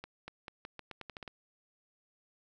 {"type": "accelerating click train", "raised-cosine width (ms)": 0.3, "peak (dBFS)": -27, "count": 11, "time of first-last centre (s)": [0.04, 1.278], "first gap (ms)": 240, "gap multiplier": 0.84, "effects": []}